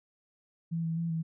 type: tone with pitch steps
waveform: sine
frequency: 166 / 163.5 / 167.5 / 162.6 Hz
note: E3 / E3 / E3 / E3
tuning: +12 / -14 / +28 / -23 cents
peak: -29 dBFS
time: 0.71-1.23 s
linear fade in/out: 20 ms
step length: 130 ms
effects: none